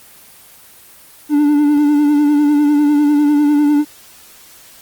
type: tone with vibrato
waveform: triangle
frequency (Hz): 293.7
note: D4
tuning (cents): 0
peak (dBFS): -7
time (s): 1.29-3.85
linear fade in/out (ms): 50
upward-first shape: sine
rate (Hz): 10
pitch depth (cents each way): 36
effects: white hiss -42 dBFS RMS until 4.81 s + Opus 24 kbps